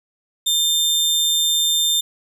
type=tone with amplitude modulation; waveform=sawtooth; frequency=3600 Hz; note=A7; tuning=39 cents sharp; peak=-11 dBFS; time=0.46-2.01 s; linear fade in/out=10 ms; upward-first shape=sine; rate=157 Hz; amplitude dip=40%; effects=none